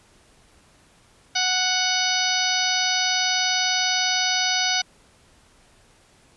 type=harmonic tone with a mistuned harmonic; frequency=740 Hz; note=F#5; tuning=in tune; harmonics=1 / 2 / 3 / 4 / 5 / 6 / 7 / 8; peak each=-28 / -28 / -28 / -28 / -28 / -28 / -28 / -28 dBFS; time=1.35-4.82 s; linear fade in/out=10 ms; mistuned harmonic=7; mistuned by=-75 cents; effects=pink hiss -56 dBFS RMS until 6.36 s + resampled to 24000 Hz